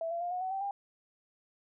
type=tone with pitch steps; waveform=sine; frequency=659.3 / 681 / 703.4 / 726.5 / 750.4 / 775 / 800.5 Hz; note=E5 / F5 / F5 / F#5 / F#5 / G5 / G5; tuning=0 / -44 / +12 / -32 / +24 / -20 / +36 cents; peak=-32 dBFS; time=0.01-0.71 s; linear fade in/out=2 ms; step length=100 ms; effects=none